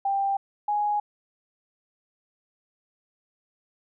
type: tone pair in turn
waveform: sine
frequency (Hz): 790 / 831.1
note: G5 / G#5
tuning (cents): +13 / +1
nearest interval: minor second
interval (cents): 88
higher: second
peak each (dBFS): -22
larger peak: neither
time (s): 0.05-0.37 / 0.68-1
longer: neither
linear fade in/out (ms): 5
effects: none